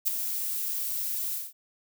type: noise with ADSR envelope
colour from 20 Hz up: violet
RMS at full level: -22 dBFS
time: 0.05-1.53 s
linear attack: 30 ms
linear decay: 4 ms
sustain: -9 dB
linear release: 200 ms
effects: none